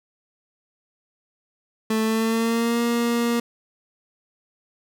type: tone with pitch glide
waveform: 30% pulse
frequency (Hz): 220 to 235.8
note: A3 to A#3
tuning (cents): 0 to +20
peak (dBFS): -17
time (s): 1.9-3.4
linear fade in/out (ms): 5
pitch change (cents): +120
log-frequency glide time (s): 2.03-2.81
effects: none